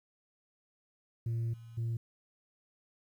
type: tone with level steps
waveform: sine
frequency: 115.4 Hz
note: A#2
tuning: 17 cents flat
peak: -28 / -47 / -29 dBFS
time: 1.26-1.97 s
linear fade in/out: 5 ms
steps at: 1.53 / 1.77 s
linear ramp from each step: 10 ms
effects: tanh soft clip ceiling -30 dBFS + 11-bit